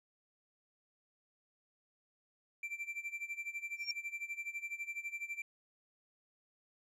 triangle tone with tremolo, 2349 Hz, D7, in tune, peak -35 dBFS, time 2.63-5.42 s, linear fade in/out 2 ms, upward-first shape sine, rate 12 Hz, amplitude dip 85%
sine tone with exponential growth, 5540 Hz, F8, 15 cents flat, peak -32 dBFS, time 3.77-3.91 s, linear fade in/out 2 ms, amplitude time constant 29 ms
effects resampled to 32000 Hz

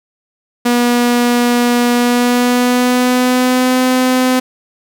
sawtooth tone with pitch glide, 241.6 to 255.2 Hz, B3 to C4, -38 to -43 cents, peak -6 dBFS, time 0.65-4.4 s, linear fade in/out 10 ms, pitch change +95 cents, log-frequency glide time 1.93-3.81 s, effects none

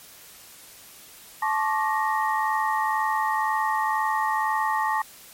sine tone cluster, 872 / 1087 / 1169 / 1868 Hz, A5 / C#6 / D6 / A#6, -16 / -34 / -8 / +3 cents, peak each -24 / -28 / -29 / -29 dBFS, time 1.42-5.02 s, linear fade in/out 5 ms, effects white hiss -47 dBFS RMS until 5.33 s + MP3 64 kbps

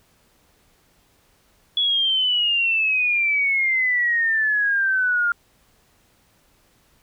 sine exponential sweep, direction down, 3400 to 1400 Hz, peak -17 dBFS, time 1.77-5.32 s, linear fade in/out 2 ms, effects pink hiss -60 dBFS RMS until 7.02 s

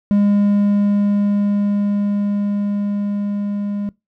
triangle tone with level ramp, 203.7 Hz, G#3, 33 cents flat, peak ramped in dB -9 to -18 dBFS, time 0.11-3.89 s, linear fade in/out 0 ms, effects noise-tail reverb RT60 0.2 s tail -22 dB re dry

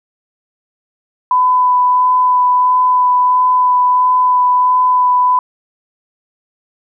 sine tone with vibrato, 1000 Hz, B5, 21 cents sharp, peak -8 dBFS, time 1.31-5.39 s, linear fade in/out 2 ms, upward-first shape sine, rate 1.5 Hz, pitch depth 10 cents each way, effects none

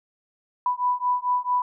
sine beating tone pair, 987.8 / 992.3 Hz, B5 / B5, 0 / +8 cents, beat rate 4.5 Hz, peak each -24 dBFS, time 0.66-1.62 s, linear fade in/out 2 ms, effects none

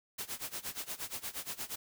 white noise with tremolo, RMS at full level -38 dBFS, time 0.18-1.76 s, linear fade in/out 10 ms, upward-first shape sine, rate 8.5 Hz, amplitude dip 90%, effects none

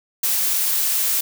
blue noise, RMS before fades -20 dBFS, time 0.23-1.21 s, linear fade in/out 5 ms, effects none

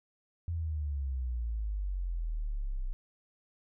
sine exponential sweep, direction down, 86.1 to 30.61 Hz, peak -31 dBFS, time 0.48-2.93 s, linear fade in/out 0 ms, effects none

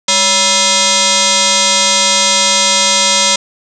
sine tone with frequency modulation, 1326 Hz, E6, 10 cents sharp, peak -8 dBFS, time 0.08-3.36 s, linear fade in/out 5 ms, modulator 765 Hz, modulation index 8, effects none

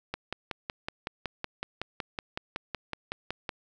click train, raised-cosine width 0.3 ms, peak -16 dBFS, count 19, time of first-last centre 0.14-3.492 s, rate 5.37 Hz, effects none

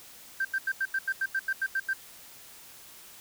sine tone bursts, 1568 Hz, G6, in tune, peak -24 dBFS, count 12, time 0.4-1.934 s, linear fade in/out 5 ms, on 49 ms, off 86 ms, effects tanh soft clip ceiling -21 dBFS + white hiss -50 dBFS RMS until 3.2 s

